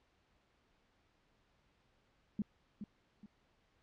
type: tone with echo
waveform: sine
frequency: 207.7 Hz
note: G#3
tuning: in tune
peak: -32 dBFS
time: 2.39-2.42 s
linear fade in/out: 2 ms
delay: 420 ms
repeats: 2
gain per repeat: -9 dB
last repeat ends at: 3.26 s
effects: pink hiss -74 dBFS RMS until 3.82 s + low-pass 4000 Hz 12 dB/octave